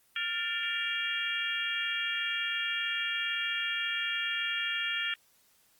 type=harmonic tone with a mistuned harmonic; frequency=466.2 Hz; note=A#4; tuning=in tune; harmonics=3 / 4 / 5 / 6 / 7; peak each=-38 / -35 / -36 / -36 / -36 dBFS; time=0.16-5.14 s; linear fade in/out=2 ms; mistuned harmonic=4; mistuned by=-85 cents; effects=white hiss -66 dBFS RMS until 5.79 s + Opus 24 kbps